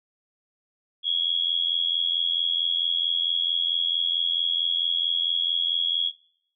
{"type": "tone with amplitude modulation", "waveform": "sine", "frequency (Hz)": 3322, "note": "G#7", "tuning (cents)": 0, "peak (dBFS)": -18, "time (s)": [1.03, 6.12], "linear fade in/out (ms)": 50, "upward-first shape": "sine", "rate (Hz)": 84.5, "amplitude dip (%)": 80, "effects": ["noise-tail reverb RT60 0.7 s tail -21 dB re dry"]}